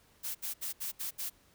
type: noise bursts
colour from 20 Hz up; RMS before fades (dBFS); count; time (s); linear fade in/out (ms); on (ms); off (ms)
blue; -37; 6; 0.23-1.3; 20; 120; 70
effects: pink hiss -65 dBFS RMS until 1.54 s